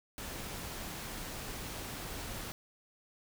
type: noise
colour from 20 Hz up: pink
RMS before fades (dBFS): -42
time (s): 0.18-2.52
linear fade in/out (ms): 0
effects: none